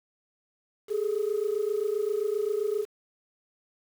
sine tone pair together, 406.3 / 433.9 Hz, G#4 / A4, -38 / -24 cents, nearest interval minor second, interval 114 cents, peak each -27 dBFS, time 0.88-2.86 s, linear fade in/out 50 ms, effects tanh soft clip ceiling -20 dBFS + 8-bit

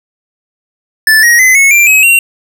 square tone with pitch steps, 1752 / 1888.6 / 2036 / 2195 / 2366 / 2550 / 2749 Hz, A6 / A#6 / C7 / C#7 / D7 / D#7 / F7, -8 / +22 / -48 / -18 / +12 / +42 / -28 cents, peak -4 dBFS, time 1.07-2.19 s, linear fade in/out 2 ms, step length 160 ms, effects none

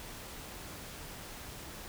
silence, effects pink hiss -46 dBFS RMS until 1.88 s

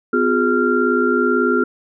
sine tone cluster, 253 / 356.8 / 415 / 1385 Hz, B3 / F4 / G#4 / F6, +42 / +37 / -1 / -15 cents, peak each -19 dBFS, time 0.13-1.64 s, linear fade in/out 5 ms, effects none

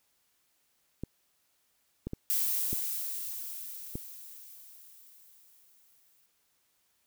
clicks, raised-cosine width 3 ms, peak -22 dBFS, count 5, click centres 1.036 / 2.07 / 2.134 / 2.73 / 3.955 s
violet noise with exponential decay, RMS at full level -28 dBFS, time 2.3-6.26 s, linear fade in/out 0 ms, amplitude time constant 860 ms
effects white hiss -73 dBFS RMS until 7.06 s

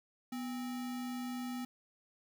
sine tone with sample-and-hold, 246.9 Hz, B3, in tune, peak -37 dBFS, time 0.32-1.65 s, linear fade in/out 5 ms, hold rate 1050 Hz, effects none

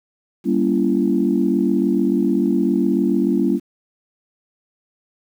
sine chord, G diminished seventh, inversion none, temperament just, 196 / 235.2 / 282.2 / 338.7 Hz, G3 / Bb3 / Db4 / Fb4, 0 / +16 / +31 / +47 cents, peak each -20 dBFS, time 0.44-3.6 s, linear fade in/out 50 ms, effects tanh soft clip ceiling -4 dBFS + 8-bit

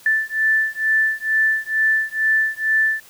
sine beating tone pair, 1760 / 1762.2 Hz, A6 / A6, 0 / +2 cents, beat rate 2.2 Hz, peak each -19 dBFS, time 0.06-3 s, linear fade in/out 2 ms, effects white hiss -47 dBFS RMS until 3.09 s

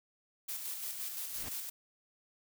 blue noise with tremolo, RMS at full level -39 dBFS, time 0.48-1.7 s, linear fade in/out 10 ms, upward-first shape square, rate 5.8 Hz, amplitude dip 35%
pink noise with exponential growth, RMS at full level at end -41 dBFS, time 1.23-1.49 s, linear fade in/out 5 ms, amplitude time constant 55 ms
effects none

